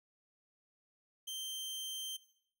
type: tone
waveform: sawtooth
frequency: 3136 Hz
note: G7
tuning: in tune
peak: -37 dBFS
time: 1.27-2.17 s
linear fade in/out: 10 ms
effects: noise-tail reverb RT60 0.7 s tail -17 dB re dry